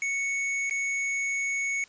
square tone with dropouts, 2217 Hz, C#7, in tune, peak -27 dBFS, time 0.02-1.84 s, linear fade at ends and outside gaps 1 ms, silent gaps 0.697-0.709 s, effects white hiss -55 dBFS RMS until 1.88 s + resampled to 16000 Hz

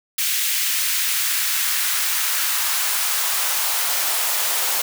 white noise with high-pass filter sweep, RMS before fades -21 dBFS, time 0.18-4.82 s, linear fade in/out 5 ms, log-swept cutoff 2300 to 600 Hz, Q 1.2, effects none

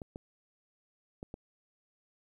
clicks, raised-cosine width 2 ms, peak -28 dBFS, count 4, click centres 0.018 / 0.159 / 1.229 / 1.341 s, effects 11-bit

